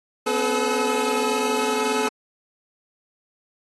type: tone cluster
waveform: 25% pulse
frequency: 249.1 / 270.9 / 431.4 / 498.4 / 1283 Hz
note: B3 / C#4 / A4 / B4 / E6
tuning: +15 / -40 / -34 / +16 / -47 cents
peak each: -24 / -28 / -19 / -27 / -27 dBFS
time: 0.26-2.09 s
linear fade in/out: 10 ms
effects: AAC 32 kbps